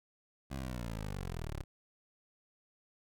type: linear sweep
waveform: 15% pulse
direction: down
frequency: 69.3 to 32.7 Hz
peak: -32 dBFS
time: 0.5-1.64 s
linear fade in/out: 20 ms
effects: none